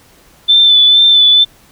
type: tone with vibrato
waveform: sine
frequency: 3520 Hz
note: A7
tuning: in tune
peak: -4 dBFS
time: 0.48-1.45 s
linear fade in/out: 20 ms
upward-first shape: sine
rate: 2.2 Hz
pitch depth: 27 cents each way
effects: pink hiss -46 dBFS RMS until 1.71 s